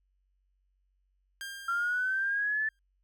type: tone with exponential decay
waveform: sawtooth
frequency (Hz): 1600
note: G6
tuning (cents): +35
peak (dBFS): -33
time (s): 1.41-2.79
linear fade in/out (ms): 0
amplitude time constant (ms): 300
type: linear sweep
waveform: sine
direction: up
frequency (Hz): 1367 to 1760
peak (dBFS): -27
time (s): 1.68-2.69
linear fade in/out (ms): 5
effects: added 47 Hz sine -70 dBFS peak until 3.03 s